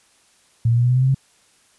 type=tone with pitch steps; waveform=sine; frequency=115.3 / 117.86 / 120.47 / 123.15 / 125.88 / 128.67 / 131.53 / 134.45 Hz; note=A#2 / A#2 / B2 / B2 / B2 / C3 / C3 / C3; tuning=-19 / +19 / -43 / -5 / +33 / -29 / +9 / +47 cents; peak=-13 dBFS; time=0.65-1.146 s; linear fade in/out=5 ms; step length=62 ms; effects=white hiss -57 dBFS RMS until 1.78 s + resampled to 24000 Hz